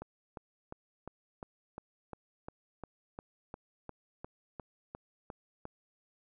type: click train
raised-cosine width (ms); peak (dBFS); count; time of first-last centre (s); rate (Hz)
1; -28; 17; 0.02-5.654; 2.84
effects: none